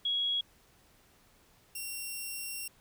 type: tone pair in turn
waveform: sine / 5% pulse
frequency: 3322 / 2741 Hz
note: G#7 / F7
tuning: 0 / -33 cents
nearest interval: minor third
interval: 333 cents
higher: first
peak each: -28 dBFS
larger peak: neither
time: 0.05-0.41 / 1.75-2.68 s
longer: second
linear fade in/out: 5 ms
effects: pink hiss -64 dBFS RMS until 2.8 s